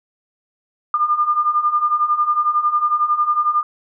sine beating tone pair, 1199 / 1210 Hz, D6 / D#6, +36 / -49 cents, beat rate 11 Hz, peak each -20 / -16 dBFS, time 0.94-3.63 s, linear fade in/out 2 ms, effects none

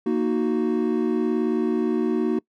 triangle chord, D# minor, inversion second, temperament equal, 233.1 / 311.1 / 370 Hz, A#3 / D#4 / F#4, 0 / 0 / 0 cents, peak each -22 / -23 / -22 dBFS, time 0.06-2.39 s, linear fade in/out 5 ms, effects noise-tail reverb RT60 0.1 s tail -24 dB re dry

